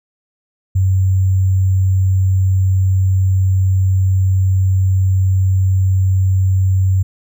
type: tone with sample-and-hold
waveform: sine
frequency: 94.4 Hz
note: F#2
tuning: 35 cents sharp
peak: -10 dBFS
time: 0.75-7.03 s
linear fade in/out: 10 ms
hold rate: 7350 Hz
effects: none